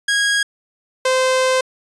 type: tone pair in turn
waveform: sawtooth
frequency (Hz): 1643 / 517.5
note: G#6 / C5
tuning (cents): -19 / -19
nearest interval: octave + minor sixth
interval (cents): 2000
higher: first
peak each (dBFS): -11 / -10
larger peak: second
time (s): 0.08-0.43 / 1.05-1.61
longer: second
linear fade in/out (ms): 5
effects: resampled to 22050 Hz